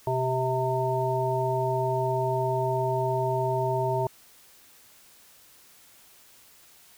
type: harmonic tone with a mistuned harmonic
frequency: 130 Hz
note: C3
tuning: 11 cents flat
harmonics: 1 / 3 / 5 / 7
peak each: -29 / -29 / -29 / -29 dBFS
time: 0.07-4.07 s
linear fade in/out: 2 ms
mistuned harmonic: 1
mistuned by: -41 cents
effects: white hiss -55 dBFS RMS until 6.97 s